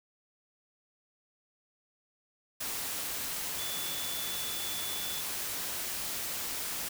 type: tone in noise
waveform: sine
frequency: 3461 Hz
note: A7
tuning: 29 cents flat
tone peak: -40 dBFS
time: 3.58-5.21 s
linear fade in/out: 10 ms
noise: white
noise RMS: -36 dBFS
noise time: 2.6-6.89 s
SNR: -7 dB
effects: none